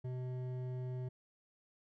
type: tone with hard clipping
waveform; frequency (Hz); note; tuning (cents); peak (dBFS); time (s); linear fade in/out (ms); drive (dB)
triangle; 126.8; B2; +46; -40; 0.04-1.09; 10; 14
effects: none